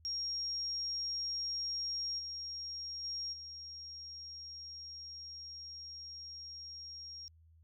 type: tone with level steps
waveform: sine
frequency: 5580 Hz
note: F8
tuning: 2 cents flat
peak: -35 / -40 / -37 / -45 dBFS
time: 0.05-7.28 s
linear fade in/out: 0 ms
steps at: 2.18 / 3.03 / 3.32 s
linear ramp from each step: 20 ms
effects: added 81 Hz sine -60 dBFS peak until 7.63 s